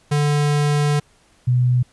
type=tone pair in turn; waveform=square / sine; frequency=146.83 / 124.36 Hz; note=D3 / B2; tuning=0 / +12 cents; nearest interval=minor third; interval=288 cents; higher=first; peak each=-16 / -13 dBFS; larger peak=second; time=0.11-1 / 1.47-1.83 s; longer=first; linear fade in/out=10 ms; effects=pink hiss -56 dBFS RMS until 1.92 s + resampled to 24000 Hz